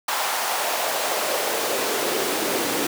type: noise with high-pass filter sweep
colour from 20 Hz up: pink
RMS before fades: -24 dBFS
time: 0.08-2.87 s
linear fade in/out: 5 ms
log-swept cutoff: 870 to 300 Hz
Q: 2.1
effects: none